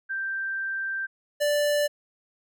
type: tone pair in turn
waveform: sine / square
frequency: 1570 / 586.8 Hz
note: G6 / D5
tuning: +2 / -2 cents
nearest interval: octave + perfect fourth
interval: 1704 cents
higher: first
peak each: -27 / -22 dBFS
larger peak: second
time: 0.09-1.07 / 1.4-1.88 s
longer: first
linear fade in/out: 20 ms
effects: none